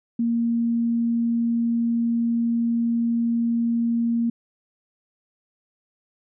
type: tone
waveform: sine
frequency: 233.1 Hz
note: A#3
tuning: in tune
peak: -19 dBFS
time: 0.19-4.3 s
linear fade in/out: 5 ms
effects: none